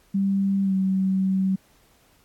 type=tone with pitch glide; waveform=sine; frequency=196 to 190.42 Hz; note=G3 to G3; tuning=0 to -50 cents; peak=-19 dBFS; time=0.14-1.56 s; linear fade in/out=10 ms; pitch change=-50 cents; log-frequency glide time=0.63-0.74 s; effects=pink hiss -60 dBFS RMS until 2.24 s + AAC 64 kbps